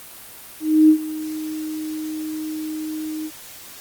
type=tone with ADSR envelope; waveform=sine; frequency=311.1 Hz; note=D#4; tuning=in tune; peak=-7 dBFS; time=0.6-3.31 s; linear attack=290 ms; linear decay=85 ms; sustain=-18 dB; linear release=53 ms; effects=white hiss -40 dBFS RMS until 3.8 s + Opus 32 kbps